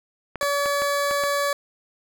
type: clicks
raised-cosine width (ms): 0.5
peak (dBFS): -16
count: 6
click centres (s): 0.357 / 0.429 / 0.659 / 0.82 / 1.111 / 1.237
type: tone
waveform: 20% pulse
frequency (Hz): 570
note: C#5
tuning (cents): +48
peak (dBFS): -16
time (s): 0.41-1.53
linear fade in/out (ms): 2
effects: none